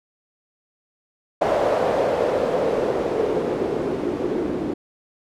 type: noise with low-pass filter sweep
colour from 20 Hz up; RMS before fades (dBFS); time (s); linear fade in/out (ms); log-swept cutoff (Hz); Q
blue; -22; 1.41-4.74; 10; 620 to 330; 3.1
effects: none